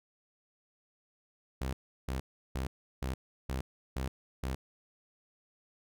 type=tone bursts; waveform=sawtooth; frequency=65.41 Hz; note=C2; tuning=in tune; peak=-29 dBFS; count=7; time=1.61-4.55 s; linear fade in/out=5 ms; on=120 ms; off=350 ms; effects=none